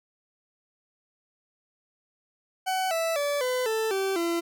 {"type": "tone with pitch steps", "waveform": "40% pulse", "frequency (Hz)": [752, 658.4, 576.5, 504.8, 442, 387, 338.9], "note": ["F#5", "E5", "D5", "B4", "A4", "G4", "E4"], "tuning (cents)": [28, -2, -32, 38, 8, -22, 48], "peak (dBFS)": -24, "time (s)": [2.66, 4.41], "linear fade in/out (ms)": 20, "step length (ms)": 250, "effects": []}